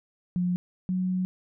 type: tone pair in turn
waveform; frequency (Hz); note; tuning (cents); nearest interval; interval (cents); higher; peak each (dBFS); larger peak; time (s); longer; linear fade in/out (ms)
sine; 178.7 / 184.26; F3 / F#3; +40 / -7; minor second; 53; second; -23 / -24; first; 0.36-0.56 / 0.89-1.25; second; 0
effects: none